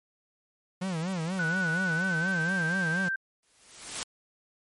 45% pulse tone with vibrato, 174.61 Hz, F3, in tune, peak -29 dBFS, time 0.81-3.09 s, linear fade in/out 10 ms, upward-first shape sine, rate 4.2 Hz, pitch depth 170 cents each way
sine tone with pitch glide, 1480 to 1567.1 Hz, F#6 to G6, 0 to -1 cents, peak -27 dBFS, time 1.39-3.16 s, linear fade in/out 5 ms, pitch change +99 cents, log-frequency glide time 1.84-2.55 s
white noise with exponential growth, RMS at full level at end -30 dBFS, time 3.43-4.03 s, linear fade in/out 0 ms, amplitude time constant 130 ms
effects MP3 48 kbps

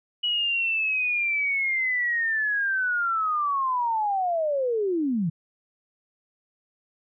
sine linear sweep, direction down, 2935 to 151.5 Hz, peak -22 dBFS, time 0.23-5.3 s, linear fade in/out 10 ms, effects none

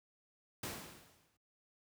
pink noise with exponential decay, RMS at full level -39 dBFS, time 0.63-1.37 s, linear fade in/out 5 ms, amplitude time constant 160 ms, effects high-pass 80 Hz 12 dB/octave

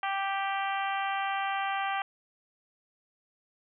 harmonic tone, 392 Hz, G4, in tune, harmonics 2 / 3 / 4 / 5 / 6 / 7 / 8, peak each -31 / -35 / -37 / -39 / -41 / -42 / -43 dBFS, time 0.03-2.02 s, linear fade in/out 2 ms, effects none

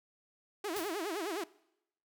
sawtooth tone with vibrato, 367.2 Hz, F#4, 13 cents flat, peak -31 dBFS, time 0.64-1.44 s, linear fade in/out 5 ms, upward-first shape sine, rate 9.7 Hz, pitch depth 260 cents each way
white noise with exponential decay, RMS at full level -39 dBFS, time 0.76-1.06 s, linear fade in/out 5 ms, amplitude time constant 65 ms
effects noise-tail reverb RT60 0.8 s tail -21 dB re dry

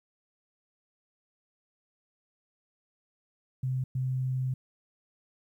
sine tone bursts at uneven times, 129.5 Hz, C3, 17 cents flat, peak -27 dBFS, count 2, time 3.63-3.84 / 3.95-4.54 s, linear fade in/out 5 ms, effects 11-bit

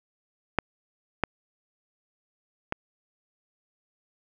clicks, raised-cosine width 0.5 ms, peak -6 / -7 / -12 dBFS, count 3, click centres 0.587 / 1.237 / 2.724 s, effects none

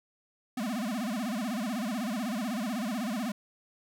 square tone with vibrato, 227 Hz, A#3, 46 cents flat, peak -31 dBFS, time 0.57-3.32 s, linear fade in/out 5 ms, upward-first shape sine, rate 16 Hz, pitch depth 230 cents each way, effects none

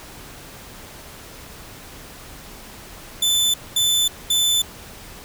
sawtooth tone bursts, 3516 Hz, A7, 2 cents flat, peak -13 dBFS, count 3, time 3.22-4.62 s, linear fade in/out 5 ms, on 320 ms, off 220 ms, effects pink hiss -40 dBFS RMS until 5.24 s

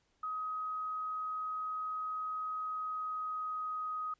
sine tone with pitch glide, 1262 to 1254 Hz, D#6 to D#6, +24 to +13 cents, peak -35 dBFS, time 0.23-4.14 s, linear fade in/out 5 ms, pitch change -11 cents, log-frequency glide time 2.54-4.02 s, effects pink hiss -75 dBFS RMS until 4.19 s + resampled to 16000 Hz

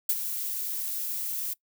violet noise with ADSR envelope, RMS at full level -23 dBFS, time 0.09-1.54 s, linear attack 3 ms, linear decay 49 ms, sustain -9 dB, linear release 13 ms, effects noise-tail reverb RT60 0.1 s tail -22 dB re dry

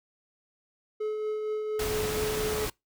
triangle tone with tremolo, 428.6 Hz, A4, 45 cents flat, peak -25 dBFS, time 1-2.66 s, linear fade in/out 10 ms, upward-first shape triangle, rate 4.3 Hz, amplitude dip 35%
pink noise, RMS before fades -33 dBFS, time 1.79-2.7 s, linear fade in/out 5 ms
effects noise-tail reverb RT60 0.2 s tail -25 dB re dry

